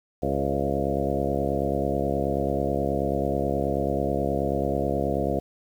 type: harmonic tone with a mistuned harmonic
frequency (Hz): 69.3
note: C#2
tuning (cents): 0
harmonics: 1 / 2 / 3 / 4 / 5 / 6 / 7 / 8 / 9 / 10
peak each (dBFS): -32 / -32 / -32 / -32 / -32 / -32 / -32 / -32 / -32 / -32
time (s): 0.22-5.4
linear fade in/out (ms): 10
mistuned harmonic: 7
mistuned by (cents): +28
effects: 9-bit